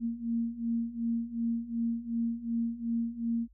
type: beating tone pair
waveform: sine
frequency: 230.2 / 232.9 Hz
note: A#3 / A#3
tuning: -22 / -1 cents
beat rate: 2.7 Hz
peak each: -34 / -31 dBFS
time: 0-3.48 s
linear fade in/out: 50 ms
effects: added 50 Hz sine -57 dBFS peak until 3.53 s